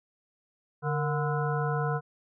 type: harmonic tone with a mistuned harmonic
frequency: 145.7 Hz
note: D3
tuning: 13 cents flat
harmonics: 1 / 3 / 5 / 7 / 9 / 10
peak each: -28 / -33 / -35 / -36 / -38 / -38 dBFS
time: 0.82-2.01 s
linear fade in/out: 50 ms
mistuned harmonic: 3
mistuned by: +100 cents
effects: none